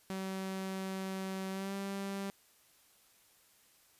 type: tone with pitch glide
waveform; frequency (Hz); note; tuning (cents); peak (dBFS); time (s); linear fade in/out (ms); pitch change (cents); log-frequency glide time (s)
sawtooth; 190.7 to 196.74; G3 to G3; -47 to +7; -33; 0.1-2.3; 0; +54; 1.51-1.73
effects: white hiss -66 dBFS RMS until 3.99 s + resampled to 32000 Hz